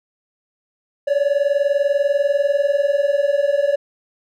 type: tone pair together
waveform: triangle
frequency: 558.8 / 579 Hz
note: C#5 / D5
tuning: +14 / -25 cents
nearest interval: minor second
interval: 61 cents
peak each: -16 dBFS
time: 1.07-3.76 s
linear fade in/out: 10 ms
effects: none